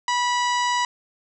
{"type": "harmonic tone", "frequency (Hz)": 978, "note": "B5", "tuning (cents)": -17, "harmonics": [1, 2, 3, 4, 5, 6, 7, 8], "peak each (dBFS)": [-21, -27, -31, -33, -35, -37, -38, -39], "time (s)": [0.08, 0.85], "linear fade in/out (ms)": 2, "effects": []}